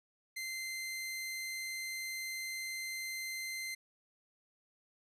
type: tone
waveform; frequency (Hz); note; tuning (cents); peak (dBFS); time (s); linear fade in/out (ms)
sawtooth; 2077; C7; -13; -35; 0.36-3.75; 10
effects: resampled to 32000 Hz